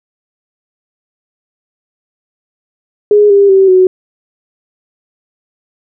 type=tone with pitch steps; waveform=sine; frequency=415.3 / 400 / 385.3 / 371.1 Hz; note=G#4 / G4 / G4 / F#4; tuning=0 / +35 / -30 / +5 cents; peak=-3 dBFS; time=3.11-3.87 s; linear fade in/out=2 ms; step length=190 ms; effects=none